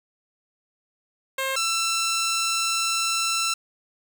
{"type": "tone pair in turn", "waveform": "10% pulse", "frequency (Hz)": [533, 1340], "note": ["C5", "E6"], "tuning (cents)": [32, 28], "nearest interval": "octave + major third", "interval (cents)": 1596, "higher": "second", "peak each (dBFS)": [-16, -14], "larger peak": "second", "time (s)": [[1.38, 1.56], [1.56, 3.54]], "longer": "second", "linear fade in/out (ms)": 5, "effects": []}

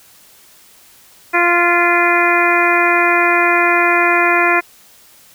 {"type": "harmonic tone with a mistuned harmonic", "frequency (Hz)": 347.7, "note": "F4", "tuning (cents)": -8, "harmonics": [1, 2, 3, 4, 5, 6, 7], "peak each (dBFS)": [-18, -18, -18, -18, -18, -18, -18], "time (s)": [1.33, 4.61], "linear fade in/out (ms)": 20, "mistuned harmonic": 6, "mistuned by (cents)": -24, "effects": ["white hiss -46 dBFS RMS until 5.34 s"]}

